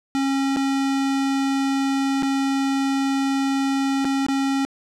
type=tone with dropouts; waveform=square; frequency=272.4 Hz; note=C#4; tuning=30 cents flat; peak=-20 dBFS; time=0.15-4.65 s; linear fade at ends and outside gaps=0 ms; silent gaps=0.562-0.569 / 2.224-2.23 / 4.046-4.052 / 4.265-4.285 s; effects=low-pass 8000 Hz 12 dB/octave + 9-bit